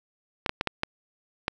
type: clicks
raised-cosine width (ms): 0.3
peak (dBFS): -9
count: 6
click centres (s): 0.462 / 0.494 / 0.611 / 0.673 / 0.834 / 1.481
effects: none